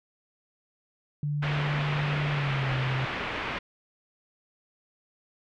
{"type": "tone with pitch glide", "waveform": "sine", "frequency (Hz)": [146.83, 130.81], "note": ["D3", "C3"], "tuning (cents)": [0, 0], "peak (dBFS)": -26, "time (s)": [1.23, 3.05], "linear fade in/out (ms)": 2, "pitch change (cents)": -200, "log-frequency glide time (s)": [2.3, 2.71]}
{"type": "low-pass noise", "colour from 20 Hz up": "white", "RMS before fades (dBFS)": -33, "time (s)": [1.42, 3.59], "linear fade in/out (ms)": 10, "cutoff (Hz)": 2700, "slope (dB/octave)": 24}
{"effects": []}